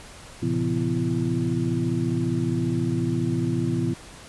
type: tone cluster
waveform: sine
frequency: 114.7 / 134.6 / 169.3 / 251.6 / 336.4 Hz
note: A#2 / C3 / E3 / B3 / E4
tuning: -28 / +49 / +46 / +32 / +35 cents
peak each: -28 dBFS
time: 0.42-3.94 s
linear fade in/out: 10 ms
effects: pink hiss -44 dBFS RMS until 4.28 s + resampled to 24000 Hz